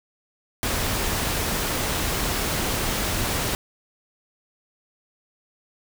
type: noise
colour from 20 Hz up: pink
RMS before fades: -25 dBFS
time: 0.63-3.55 s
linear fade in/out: 0 ms
effects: none